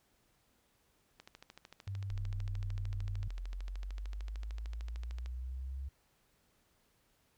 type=click train; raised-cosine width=0.2 ms; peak=-33 dBFS; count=55; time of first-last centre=1.2-5.26 s; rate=13.3 Hz
type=tone; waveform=sine; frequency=98 Hz; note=G2; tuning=in tune; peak=-37 dBFS; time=1.87-3.28 s; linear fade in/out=5 ms
type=exponential sweep; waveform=sine; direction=up; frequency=35.15 to 67.9 Hz; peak=-38 dBFS; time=2.1-5.89 s; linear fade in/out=10 ms
effects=pink hiss -73 dBFS RMS until 7.37 s